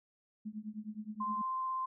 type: tone with tremolo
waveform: sine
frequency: 213.6 Hz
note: G#3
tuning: 49 cents sharp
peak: -36 dBFS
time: 0.45-1.42 s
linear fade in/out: 10 ms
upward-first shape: triangle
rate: 9.6 Hz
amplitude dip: 100%
type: tone with vibrato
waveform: sine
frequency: 1042 Hz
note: C6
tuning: 7 cents flat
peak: -33 dBFS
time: 1.2-1.86 s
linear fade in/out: 10 ms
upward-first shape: triangle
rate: 16 Hz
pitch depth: 9 cents each way
effects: none